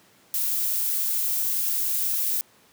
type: noise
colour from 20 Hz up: violet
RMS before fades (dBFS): -25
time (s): 0.34-2.41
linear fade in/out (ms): 0
effects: pink hiss -57 dBFS RMS until 2.72 s + high-pass 150 Hz 12 dB/octave